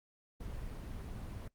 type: noise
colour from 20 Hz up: brown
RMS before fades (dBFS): -43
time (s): 0.4-1.48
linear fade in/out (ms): 5
effects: noise-tail reverb RT60 0.1 s tail -21 dB re dry + Opus 24 kbps